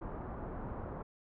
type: low-pass noise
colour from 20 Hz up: pink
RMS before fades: -42 dBFS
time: 0.01-1.03 s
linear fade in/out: 10 ms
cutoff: 1200 Hz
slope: 24 dB/octave
effects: none

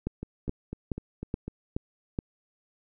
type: two click trains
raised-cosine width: 3 ms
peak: -16 / -22 dBFS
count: 6 / 6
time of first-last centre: 0.07-2.189 / 0.23-1.48 s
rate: 2.36 / 4 Hz
effects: none

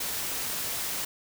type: noise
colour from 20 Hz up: white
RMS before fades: -32 dBFS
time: 0-1.05 s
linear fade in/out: 5 ms
effects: none

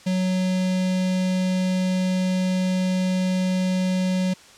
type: tone with notch filter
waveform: square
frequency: 185 Hz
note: F#3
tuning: in tune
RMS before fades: -22 dBFS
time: 0.06-4.34 s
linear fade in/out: 10 ms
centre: 1200 Hz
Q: 0.91
effects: white hiss -48 dBFS RMS until 4.57 s + low-pass 7000 Hz 12 dB/octave

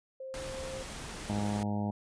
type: tone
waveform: sine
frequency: 527 Hz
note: C5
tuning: 12 cents sharp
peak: -39 dBFS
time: 0.2-0.83 s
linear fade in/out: 5 ms
type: noise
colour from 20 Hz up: pink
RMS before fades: -42 dBFS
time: 0.34-1.63 s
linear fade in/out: 0 ms
type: harmonic tone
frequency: 103.3 Hz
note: G#2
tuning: 9 cents flat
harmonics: 1 / 2 / 3 / 4 / 5 / 6 / 7 / 8 / 9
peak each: -35 / -32 / -43 / -47 / -47 / -44 / -44 / -43 / -48 dBFS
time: 1.29-1.91 s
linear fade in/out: 5 ms
effects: resampled to 22050 Hz

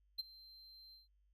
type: tone with ADSR envelope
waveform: triangle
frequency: 4126 Hz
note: C8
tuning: 25 cents flat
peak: -34 dBFS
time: 0.18-1.08 s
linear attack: 16 ms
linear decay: 21 ms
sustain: -21 dB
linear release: 150 ms
effects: added 50 Hz sine -70 dBFS peak until 1.33 s

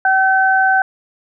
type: tone pair together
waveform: sine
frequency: 764 / 1531 Hz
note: G5 / G6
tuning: -45 / -41 cents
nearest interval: octave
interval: 1204 cents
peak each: -13 dBFS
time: 0.05-0.82 s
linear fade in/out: 2 ms
effects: none

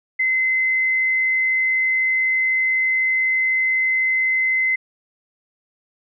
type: tone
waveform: sine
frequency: 2054 Hz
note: C7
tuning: 33 cents flat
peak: -16 dBFS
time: 0.19-4.76 s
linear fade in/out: 10 ms
effects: none

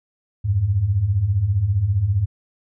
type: beating tone pair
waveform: sine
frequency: 87.31 / 102.31 Hz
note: F2 / G#2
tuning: 0 / -25 cents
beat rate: 15 Hz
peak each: -23 / -17 dBFS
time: 0.44-2.26 s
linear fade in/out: 20 ms
effects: none

